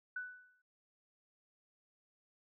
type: tone with exponential decay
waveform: sine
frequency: 1490 Hz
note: F#6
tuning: 12 cents sharp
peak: -36 dBFS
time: 0.16-0.62 s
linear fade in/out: 5 ms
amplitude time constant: 100 ms
effects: noise-tail reverb RT60 0.1 s tail -23 dB re dry